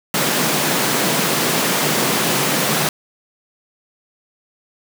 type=high-pass noise; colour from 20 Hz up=pink; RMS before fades=-18 dBFS; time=0.14-2.89 s; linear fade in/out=2 ms; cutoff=140 Hz; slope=48 dB/octave; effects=none